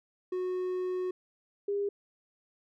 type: tone pair in turn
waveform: triangle / sine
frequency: 366.5 / 403.8 Hz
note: F#4 / G#4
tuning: -16 / -49 cents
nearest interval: major second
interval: 167 cents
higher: second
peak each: -28 dBFS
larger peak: neither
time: 0.32-1.11 / 1.68-1.89 s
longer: first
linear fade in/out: 5 ms
effects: none